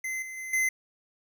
square tone with level steps, 2057 Hz, C7, 30 cents flat, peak -31 / -38 / -36 / -24 dBFS, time 0.04-0.69 s, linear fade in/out 5 ms, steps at 0.22 / 0.37 / 0.53 s, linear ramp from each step 5 ms, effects none

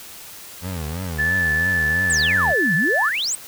25% pulse tone with vibrato, 83.9 Hz, E2, 31 cents sharp, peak -22 dBFS, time 0.61-2.55 s, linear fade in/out 50 ms, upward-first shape triangle, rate 3 Hz, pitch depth 240 cents each way
sine tone, 1744 Hz, A6, 16 cents flat, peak -17 dBFS, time 1.18-3.1 s, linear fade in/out 20 ms
sine exponential two-way sweep, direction down then up, 8630 to 146.83 to 8630 Hz, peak -20 dBFS, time 2.1-3.35 s, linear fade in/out 0 ms, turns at 2.75 s
effects white hiss -39 dBFS RMS until 3.47 s

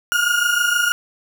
35% pulse tone pair together, 1415.6 / 1442 Hz, F6 / F#6, +23 / -45 cents, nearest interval unison, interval 32 cents, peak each -17 dBFS, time 0.12-0.92 s, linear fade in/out 0 ms, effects none

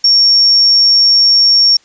sine tone, 5510 Hz, F8, 24 cents flat, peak -5 dBFS, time 0.04-1.77 s, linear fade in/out 5 ms, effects white hiss -50 dBFS RMS until 1.84 s + resampled to 16000 Hz

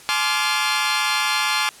15% pulse chord, D half-diminished seventh, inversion second, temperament equal with one note detuned, 851.5 / 1046.5 / 1174.7 / 1396.9 Hz, Ab5 / C6 / D6 / F6, +43 / 0 / 0 / 0 cents, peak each -18 dBFS, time 0.09-1.69 s, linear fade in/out 0 ms, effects white hiss -44 dBFS RMS until 1.8 s + low-pass 10000 Hz 12 dB/octave

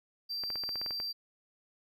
triangle tone, 4699 Hz, D8, in tune, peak -33 dBFS, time 0.29-1.13 s, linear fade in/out 20 ms
clicks, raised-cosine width 0.5 ms, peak -28 dBFS, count 10, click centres 0.437 / 0.503 / 0.557 / 0.637 / 0.691 / 0.757 / 0.815 / 0.862 / 0.908 / 1.001 s
effects none

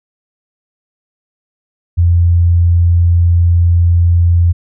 sine tone, 86.1 Hz, F2, 24 cents flat, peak -6 dBFS, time 1.97-4.53 s, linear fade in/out 20 ms, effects none

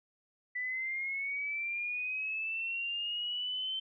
sine linear sweep, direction up, 1975.5 to 3099 Hz, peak -33 dBFS, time 0.55-3.8 s, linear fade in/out 10 ms, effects none

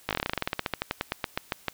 slowing click train, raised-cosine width 0.3 ms, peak -10 dBFS, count 25, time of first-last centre 0.09-1.683 s, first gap 18 ms, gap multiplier 1.1, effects white hiss -55 dBFS RMS until 1.73 s

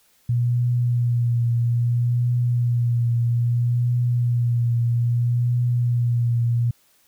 sine tone with vibrato, 120 Hz, B2, 49 cents flat, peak -17 dBFS, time 0.29-6.71 s, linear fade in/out 5 ms, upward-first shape triangle, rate 0.61 Hz, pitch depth 30 cents each way, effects white hiss -60 dBFS RMS until 7.07 s

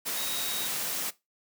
sine tone in noise, 3781 Hz, A#7, 24 cents sharp, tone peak -37 dBFS, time 0.16-0.68 s, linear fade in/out 20 ms, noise white, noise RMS -32 dBFS, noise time 0.05-1.11 s, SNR -8 dB, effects noise-tail reverb RT60 0.2 s tail -18 dB re dry + high-pass 150 Hz 12 dB/octave

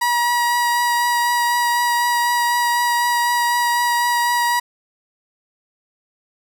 30% pulse tone with vibrato, 960 Hz, B5, 49 cents flat, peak -13 dBFS, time 0.01-4.6 s, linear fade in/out 10 ms, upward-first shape triangle, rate 4 Hz, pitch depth 13 cents each way, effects none

